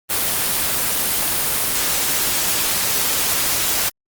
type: noise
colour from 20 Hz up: white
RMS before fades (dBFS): -19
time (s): 0.09-3.9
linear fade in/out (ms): 20
effects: Opus 24 kbps